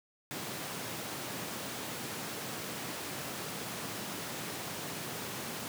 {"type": "high-pass noise", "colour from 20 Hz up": "pink", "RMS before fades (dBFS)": -40, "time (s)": [0.31, 5.68], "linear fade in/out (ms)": 0, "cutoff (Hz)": 120, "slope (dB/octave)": 24, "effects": []}